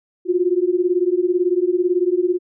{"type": "beating tone pair", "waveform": "sine", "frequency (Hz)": [349.2, 367.2], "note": ["F4", "F#4"], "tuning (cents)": [0, -13], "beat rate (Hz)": 18, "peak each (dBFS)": -18, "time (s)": [0.25, 2.39], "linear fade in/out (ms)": 50, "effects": []}